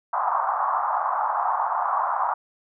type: band-pass noise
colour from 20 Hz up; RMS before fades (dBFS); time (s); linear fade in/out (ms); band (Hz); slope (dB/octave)
white; -24; 0.13-2.34; 5; 730 to 1200; 48
effects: none